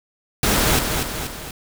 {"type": "noise with echo", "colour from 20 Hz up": "pink", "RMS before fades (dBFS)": -18, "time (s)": [0.43, 0.79], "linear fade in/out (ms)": 2, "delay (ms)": 240, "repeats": 3, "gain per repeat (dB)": -5, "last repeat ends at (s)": 1.51, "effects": []}